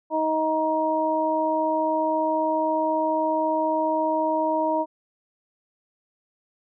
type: harmonic tone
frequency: 314.6 Hz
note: D#4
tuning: 19 cents sharp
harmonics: 1 / 2 / 3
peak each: -27 / -24 / -24 dBFS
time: 0.1-4.86 s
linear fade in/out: 50 ms
effects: none